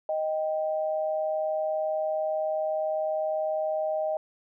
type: tone pair together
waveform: sine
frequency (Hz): 623.7 / 784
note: D#5 / G5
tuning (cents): +4 / 0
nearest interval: major third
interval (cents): 396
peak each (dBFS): -26 / -33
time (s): 0.09-4.17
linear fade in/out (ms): 2
effects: none